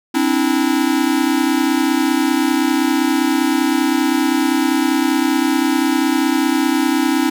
square tone cluster, 261.4 / 291.3 / 326.7 Hz, C4 / D4 / E4, -1 / -14 / -15 cents, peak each -19 dBFS, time 0.14-7.3 s, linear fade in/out 10 ms, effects none

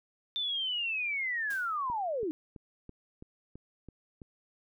sine linear sweep, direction down, 3582 to 290 Hz, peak -30 dBFS, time 0.36-2.31 s, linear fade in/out 0 ms
white noise with exponential decay, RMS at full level -45 dBFS, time 1.5-1.82 s, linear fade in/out 5 ms, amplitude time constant 69 ms
click train, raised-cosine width 3 ms, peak -33 dBFS, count 8, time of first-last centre 1.9-4.218 s, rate 3.02 Hz
effects none

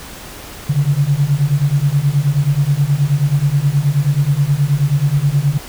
sine beating tone pair, 137.5 / 146.9 Hz, C#3 / D3, -14 / +1 cents, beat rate 9.4 Hz, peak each -15 / -14 dBFS, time 0.69-5.58 s, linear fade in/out 10 ms, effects pink hiss -33 dBFS RMS until 5.68 s

